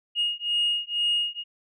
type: beating tone pair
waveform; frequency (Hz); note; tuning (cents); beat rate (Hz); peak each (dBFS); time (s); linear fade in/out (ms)
sine; 2861 / 2863.1; F7 / F7; +41 / +42; 2.1; -25; 0.15-1.44; 50
effects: tanh soft clip ceiling -17 dBFS